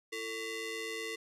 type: ring-modulated tone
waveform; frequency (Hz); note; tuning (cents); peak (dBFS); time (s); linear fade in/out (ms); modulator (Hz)
sawtooth; 784; G5; 0; -30; 0.12-1.16; 10; 1230
effects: low-pass 11000 Hz 12 dB/octave